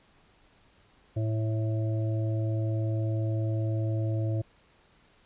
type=harmonic tone; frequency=110 Hz; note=A2; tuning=in tune; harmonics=1 / 3 / 5 / 6; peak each=-26 / -36 / -40 / -42 dBFS; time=1.16-4.42 s; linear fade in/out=10 ms; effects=pink hiss -62 dBFS RMS until 5.25 s + resampled to 8000 Hz